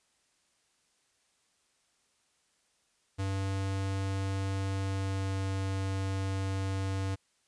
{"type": "tone with pitch glide", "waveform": "square", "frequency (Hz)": [97, 96.44], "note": ["G2", "G2"], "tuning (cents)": [-18, -28], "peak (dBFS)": -31, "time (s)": [3.18, 7.16], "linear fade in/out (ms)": 20, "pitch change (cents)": -10, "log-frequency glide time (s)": [4.74, 5.42], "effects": ["white hiss -72 dBFS RMS until 7.47 s", "resampled to 22050 Hz"]}